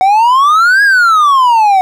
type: exponential two-way sweep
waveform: triangle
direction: up then down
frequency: 740 to 1672 to 740 Hz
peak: -3 dBFS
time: 0.01-1.81 s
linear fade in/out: 0 ms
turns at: 0.83 s
effects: none

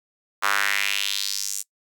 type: tone with high-pass filter sweep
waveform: sawtooth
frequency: 100 Hz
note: G2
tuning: 35 cents sharp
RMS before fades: -25 dBFS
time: 0.42-1.63 s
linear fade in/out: 20 ms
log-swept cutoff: 1200 to 7700 Hz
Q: 2.8
effects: noise-tail reverb RT60 0.1 s tail -22 dB re dry

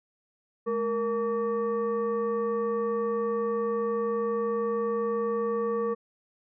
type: tone with frequency modulation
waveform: sine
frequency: 466.2 Hz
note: A#4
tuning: in tune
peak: -25 dBFS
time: 0.66-5.95 s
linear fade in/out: 20 ms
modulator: 678 Hz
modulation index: 0.74
effects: none

